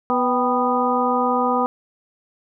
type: harmonic tone with a mistuned harmonic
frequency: 246.9 Hz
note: B3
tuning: in tune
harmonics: 1 / 2 / 3 / 4 / 5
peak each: -23 / -23 / -23 / -23 / -23 dBFS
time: 0.1-1.66 s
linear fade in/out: 0 ms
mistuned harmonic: 3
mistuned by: +75 cents
effects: none